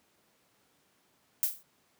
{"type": "noise with exponential decay", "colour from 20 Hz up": "violet", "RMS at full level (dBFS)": -24, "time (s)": [1.43, 1.63], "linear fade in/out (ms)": 0, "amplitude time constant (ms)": 43, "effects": ["pink hiss -69 dBFS RMS until 1.99 s", "high-pass 150 Hz 12 dB/octave"]}